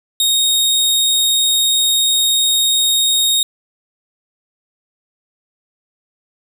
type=tone; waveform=sawtooth; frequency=3729 Hz; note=A#7; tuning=in tune; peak=-9 dBFS; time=0.2-3.43 s; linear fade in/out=2 ms; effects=none